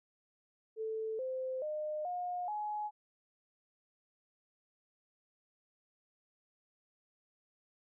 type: tone with pitch steps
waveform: sine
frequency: 440.8 / 518.2 / 609.1 / 716.1 / 841.8 Hz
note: A4 / C5 / D#5 / F5 / G#5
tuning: +3 / -17 / -37 / +43 / +23 cents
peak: -35 dBFS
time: 0.76-2.91 s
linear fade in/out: 50 ms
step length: 430 ms
effects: none